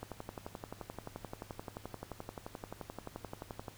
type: click train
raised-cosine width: 1 ms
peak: -27 dBFS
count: 43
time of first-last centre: 0.03-3.682 s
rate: 11.5 Hz
effects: added 103 Hz sine -58 dBFS peak until 3.77 s + pink hiss -57 dBFS RMS until 3.77 s